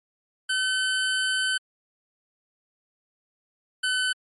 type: tone pair in turn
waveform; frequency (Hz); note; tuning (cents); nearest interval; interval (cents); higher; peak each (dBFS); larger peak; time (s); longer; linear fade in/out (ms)
25% pulse; 1525 / 1512.7; G6 / F#6; -48 / +38; unison; 14; first; -19; neither; 0.49-1.58 / 3.83-4.13; first; 10
effects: MP3 48 kbps